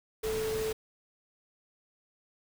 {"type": "tone in noise", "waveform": "sine", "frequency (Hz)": 438.3, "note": "A4", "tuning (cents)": -7, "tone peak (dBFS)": -30, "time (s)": [0.23, 0.73], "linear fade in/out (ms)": 10, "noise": "pink", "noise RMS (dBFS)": -39, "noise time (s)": [0.23, 0.73], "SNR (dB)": 6, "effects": []}